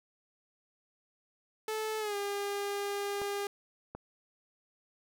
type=tone with pitch glide; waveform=sawtooth; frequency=435.2 to 403.7 Hz; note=A4 to G#4; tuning=-19 to -49 cents; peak=-29 dBFS; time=1.68-3.47 s; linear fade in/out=2 ms; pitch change=-130 cents; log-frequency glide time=1.99-2.16 s
type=clicks; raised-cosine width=1 ms; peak=-27 dBFS; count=2; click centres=3.217 / 3.95 s
effects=none